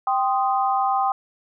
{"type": "chord", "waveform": "sine", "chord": "C minor", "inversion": "second", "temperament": "equal with one note detuned", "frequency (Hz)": [784, 1042.3, 1244.5], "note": ["G5", "C6", "Eb6"], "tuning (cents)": [0, -7, 0], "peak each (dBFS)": [-20, -25, -25], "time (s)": [0.07, 1.12], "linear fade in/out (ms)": 2, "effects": []}